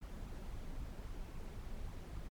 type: noise with flanger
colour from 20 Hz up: brown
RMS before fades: -45 dBFS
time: 0.01-2.29 s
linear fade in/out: 20 ms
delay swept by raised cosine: 0.8 to 5.3 ms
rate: 3.7 Hz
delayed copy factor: +0.5
effects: MP3 96 kbps